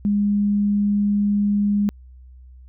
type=tone; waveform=sine; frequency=204.5 Hz; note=G#3; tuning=26 cents flat; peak=-16 dBFS; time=0.05-1.89 s; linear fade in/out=0 ms; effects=added 63 Hz sine -41 dBFS peak until 2.68 s